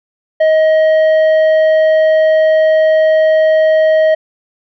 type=tone with tanh clipping; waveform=sine; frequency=630 Hz; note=D#5; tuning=21 cents sharp; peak=-8 dBFS; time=0.4-4.15 s; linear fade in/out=10 ms; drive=7 dB; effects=none